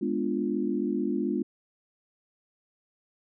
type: chord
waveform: sine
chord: G# diminished seventh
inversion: none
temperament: equal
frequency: 207.7 / 246.9 / 293.7 / 349.2 Hz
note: G#3 / B3 / D4 / F4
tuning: 0 / 0 / 0 / 0 cents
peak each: -31 dBFS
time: 0.01-1.43 s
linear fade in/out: 10 ms
effects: none